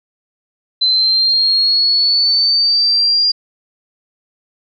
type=linear sweep; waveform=sine; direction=up; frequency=4047 to 4816 Hz; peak=-10 dBFS; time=0.81-3.32 s; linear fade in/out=10 ms; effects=none